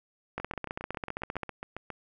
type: two click trains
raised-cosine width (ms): 0.5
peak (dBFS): -22 / -18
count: 12 / 17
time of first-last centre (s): 0.4-1.903 / 0.38-1.433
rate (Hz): 7.32 / 15.2
effects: none